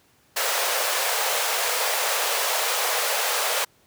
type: high-pass noise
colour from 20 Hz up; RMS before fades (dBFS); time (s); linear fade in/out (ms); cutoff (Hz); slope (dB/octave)
pink; -24; 0.36-3.65; 10; 470; 48
effects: pink hiss -60 dBFS RMS until 3.86 s + high-pass 80 Hz 12 dB/octave